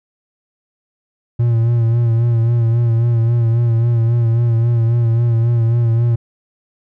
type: tone with vibrato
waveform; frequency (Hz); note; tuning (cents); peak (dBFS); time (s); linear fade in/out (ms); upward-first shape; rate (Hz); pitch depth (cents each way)
triangle; 116.54; A#2; 0; -9; 1.39-6.16; 10; sine; 3.7; 43
effects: none